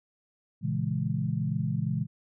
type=chord; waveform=sine; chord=A# half-diminished seventh; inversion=none; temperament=equal; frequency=116.54 / 138.59 / 164.81 / 207.7 Hz; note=A#2 / C#3 / E3 / G#3; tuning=0 / 0 / 0 / 0 cents; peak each=-32 / -31 / -31 / -34 dBFS; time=0.61-2.07 s; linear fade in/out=50 ms; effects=none